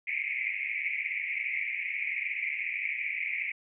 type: band-pass noise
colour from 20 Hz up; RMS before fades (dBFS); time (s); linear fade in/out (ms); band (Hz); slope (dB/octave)
pink; -33; 0.07-3.52; 5; 2100 to 2400; 96
effects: none